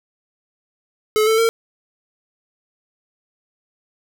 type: tone with pitch steps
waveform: square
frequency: 430 / 442.9 / 456.1 Hz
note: A4 / A4 / A#4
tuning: -40 / +11 / -38 cents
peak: -14 dBFS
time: 1.16-1.49 s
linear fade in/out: 0 ms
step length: 110 ms
effects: none